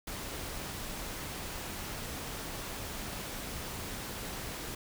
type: noise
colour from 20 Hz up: pink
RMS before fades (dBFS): -40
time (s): 0.07-4.75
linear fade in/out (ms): 5
effects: none